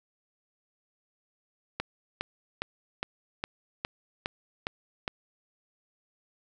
click train, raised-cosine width 0.3 ms, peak -14 dBFS, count 9, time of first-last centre 1.8-5.079 s, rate 2.44 Hz, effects none

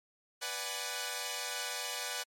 5% pulse chord, G# half-diminished seventh, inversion first, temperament equal, 493.9 / 587.3 / 740 / 830.6 Hz, B4 / D5 / F#5 / G#5, 0 / 0 / 0 / 0 cents, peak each -30 dBFS, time 0.41-2.24 s, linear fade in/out 20 ms, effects MP3 64 kbps

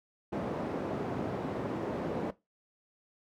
white band-pass noise, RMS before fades -35 dBFS, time 0.32-2.31 s, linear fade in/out 10 ms, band 130 to 490 Hz, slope 12 dB/octave, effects noise-tail reverb RT60 0.2 s tail -17 dB re dry

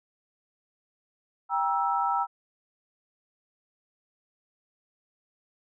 sine chord, E diminished, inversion first, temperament just, 791.1 / 949.3 / 1318.5 Hz, G5 / Bb5 / E6, +16 / +31 / 0 cents, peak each -28 dBFS, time 1.49-2.27 s, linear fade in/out 50 ms, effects none

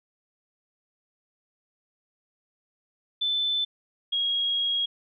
sine tone pair in turn, 3520 / 3289 Hz, A7 / G#7, 0 / -18 cents, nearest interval minor second, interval 118 cents, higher first, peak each -23 dBFS, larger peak neither, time 3.21-3.65 / 4.12-4.86 s, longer second, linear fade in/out 10 ms, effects none

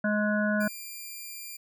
harmonic tone, 210 Hz, G#3, 19 cents sharp, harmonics 1 / 3 / 5 / 7 / 8, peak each -26 / -30 / -40 / -30 / -38 dBFS, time 0.04-0.68 s, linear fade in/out 5 ms
5% pulse tone, 2384 Hz, D7, 25 cents sharp, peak -29 dBFS, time 0.6-1.57 s, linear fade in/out 10 ms
effects none

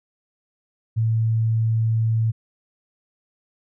sine tone, 112.5 Hz, A2, 39 cents sharp, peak -17 dBFS, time 0.96-2.32 s, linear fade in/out 20 ms, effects none

